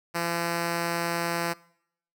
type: tone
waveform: 5% pulse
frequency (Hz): 170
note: F3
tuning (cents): -46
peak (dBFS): -15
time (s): 0.14-1.54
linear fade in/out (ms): 20
effects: noise-tail reverb RT60 0.7 s tail -23 dB re dry